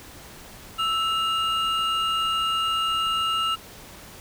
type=tone pair together; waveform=triangle; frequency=1318.5 / 2836 Hz; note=E6 / F7; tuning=0 / +26 cents; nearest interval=octave + minor second; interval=1326 cents; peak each=-22 / -24 dBFS; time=0.78-3.56 s; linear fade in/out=20 ms; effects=pink hiss -44 dBFS RMS until 4.2 s